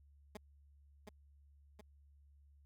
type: tone with echo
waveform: 15% pulse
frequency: 209.7 Hz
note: G#3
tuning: 17 cents sharp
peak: -39 dBFS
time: 0.35-0.37 s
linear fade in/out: 2 ms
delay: 720 ms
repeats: 2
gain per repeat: -4 dB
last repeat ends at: 1.81 s
effects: added 71 Hz sine -62 dBFS peak until 2.65 s

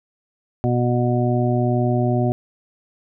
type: harmonic tone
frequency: 122.1 Hz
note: B2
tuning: 19 cents flat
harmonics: 1 / 2 / 3 / 5 / 6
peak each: -19 / -22 / -24 / -26 / -27 dBFS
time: 0.64-2.32 s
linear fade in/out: 0 ms
effects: none

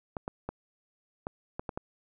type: clicks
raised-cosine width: 1 ms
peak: -20 dBFS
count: 7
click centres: 0.168 / 0.279 / 0.49 / 1.269 / 1.595 / 1.692 / 1.775 s
effects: none

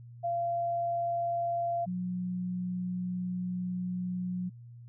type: tone pair in turn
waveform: sine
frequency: 687 / 181.12 Hz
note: F5 / F#3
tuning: -29 / -37 cents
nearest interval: octave + major seventh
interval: 2308 cents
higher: first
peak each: -28 / -31 dBFS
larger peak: first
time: 0.23-1.86 / 1.86-4.5 s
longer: second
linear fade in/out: 20 ms
effects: added 119 Hz sine -46 dBFS peak until 4.88 s

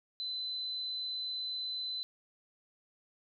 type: tone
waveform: sine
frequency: 4028 Hz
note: B7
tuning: 33 cents sharp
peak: -35 dBFS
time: 0.2-2.03 s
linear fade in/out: 0 ms
effects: none

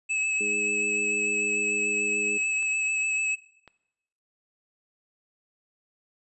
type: tone with vibrato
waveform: square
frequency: 2593 Hz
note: E7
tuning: 29 cents flat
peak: -25 dBFS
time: 0.09-3.36 s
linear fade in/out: 20 ms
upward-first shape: sine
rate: 6.8 Hz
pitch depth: 19 cents each way
type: harmonic tone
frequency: 103.83 Hz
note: G#2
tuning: in tune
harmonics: 2 / 3 / 4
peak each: -39 / -40 / -34 dBFS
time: 0.4-2.38 s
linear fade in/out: 10 ms
type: clicks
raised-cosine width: 0.3 ms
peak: -31 dBFS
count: 2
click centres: 2.626 / 3.677 s
effects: noise-tail reverb RT60 0.9 s tail -21 dB re dry + resampled to 24000 Hz

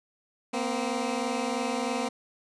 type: tone pair together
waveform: 15% pulse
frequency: 234.6 / 257.7 Hz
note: A#3 / C4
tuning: +11 / -26 cents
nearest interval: major second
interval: 163 cents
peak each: -24 dBFS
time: 0.53-2.09 s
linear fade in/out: 10 ms
effects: resampled to 22050 Hz + 10-bit

